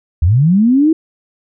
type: linear sweep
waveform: sine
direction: up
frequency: 71.8 to 329.6 Hz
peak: -7 dBFS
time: 0.22-0.93 s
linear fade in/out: 5 ms
effects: none